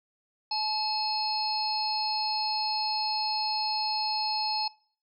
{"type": "harmonic tone", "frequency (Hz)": 860, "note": "A5", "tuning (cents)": -40, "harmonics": [1, 3, 5, 6], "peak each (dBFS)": [-31, -42, -31, -33], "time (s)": [0.51, 4.68], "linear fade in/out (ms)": 5, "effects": ["noise-tail reverb RT60 0.5 s tail -23 dB re dry"]}